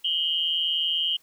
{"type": "tone cluster", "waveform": "sine", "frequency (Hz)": [2882, 3052, 3192], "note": ["F#7", "G7", "G7"], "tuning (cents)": [-46, -47, 31], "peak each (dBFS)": -27, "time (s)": [0.04, 1.17], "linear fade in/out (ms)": 10, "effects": ["white hiss -61 dBFS RMS until 1.22 s"]}